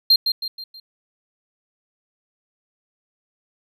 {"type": "tone with echo", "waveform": "triangle", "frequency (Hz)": 4186, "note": "C8", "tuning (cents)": 0, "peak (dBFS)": -9, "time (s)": [0.1, 0.16], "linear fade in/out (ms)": 5, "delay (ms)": 160, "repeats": 4, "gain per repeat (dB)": -7, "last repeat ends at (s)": 0.8, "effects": []}